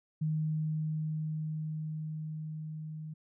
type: tone with level ramp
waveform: sine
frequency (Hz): 155.56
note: D#3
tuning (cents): 0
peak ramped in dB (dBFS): -28 to -39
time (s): 0.21-3.14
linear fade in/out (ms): 10
effects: none